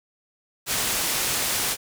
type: low-pass noise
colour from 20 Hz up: white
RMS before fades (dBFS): -25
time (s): 0.66-1.77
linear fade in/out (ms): 50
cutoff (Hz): 12000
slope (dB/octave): 12
effects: none